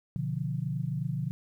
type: chord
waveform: sine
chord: B diminished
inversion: none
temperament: equal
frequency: 123.47 / 146.83 / 174.61 Hz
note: B2 / D3 / F3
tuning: 0 / 0 / 0 cents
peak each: -34 / -32 / -35 dBFS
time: 0.16-1.31 s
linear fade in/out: 0 ms
effects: 11-bit